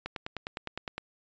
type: click train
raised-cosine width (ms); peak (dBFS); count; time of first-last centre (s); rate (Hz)
0.3; -19; 10; 0.06-0.98; 9.78
effects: resampled to 16000 Hz